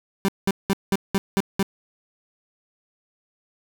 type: tone bursts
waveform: 30% pulse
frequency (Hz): 195.3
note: G3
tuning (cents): -6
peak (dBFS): -15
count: 7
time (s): 0.25-1.628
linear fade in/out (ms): 0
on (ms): 34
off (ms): 190
effects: none